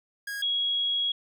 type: tone pair in turn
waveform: 45% pulse / sine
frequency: 1642 / 3316 Hz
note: G#6 / G#7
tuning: -20 / -3 cents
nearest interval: octave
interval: 1217 cents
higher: second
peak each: -32 / -24 dBFS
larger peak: second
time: 0.27-0.42 / 0.42-1.12 s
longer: second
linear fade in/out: 5 ms
effects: none